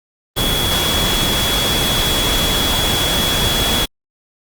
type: tone in noise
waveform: sine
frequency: 3363 Hz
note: G#7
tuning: 21 cents sharp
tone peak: -18 dBFS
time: 0.36-3.86 s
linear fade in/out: 20 ms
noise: pink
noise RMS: -18 dBFS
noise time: 0.36-3.86 s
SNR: -3 dB
effects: Opus 24 kbps